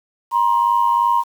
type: tone pair together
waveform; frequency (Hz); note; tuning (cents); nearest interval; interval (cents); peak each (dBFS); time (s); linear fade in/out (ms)
sine; 950 / 1052.9; A#5 / C6; +33 / +11; major second; 178; -14 / -17; 0.31-1.24; 50
effects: tanh soft clip ceiling -6 dBFS + 7-bit